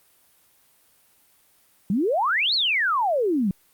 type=exponential two-way sweep; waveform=sine; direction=up then down; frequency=178.1 to 4520 to 178.1 Hz; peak=-19 dBFS; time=1.9-3.51 s; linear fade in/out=2 ms; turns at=2.54 s; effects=white hiss -60 dBFS RMS until 3.73 s + Opus 32 kbps